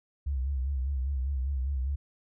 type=tone with vibrato; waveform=sine; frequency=67.1 Hz; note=C2; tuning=44 cents sharp; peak=-27 dBFS; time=0.26-1.96 s; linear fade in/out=10 ms; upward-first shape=sine; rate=5 Hz; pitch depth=100 cents each way; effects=none